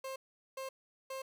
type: tone bursts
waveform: 30% pulse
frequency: 531 Hz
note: C5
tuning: 25 cents sharp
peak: -37 dBFS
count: 3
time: 0.04-1.22 s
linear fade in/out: 5 ms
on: 120 ms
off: 410 ms
effects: none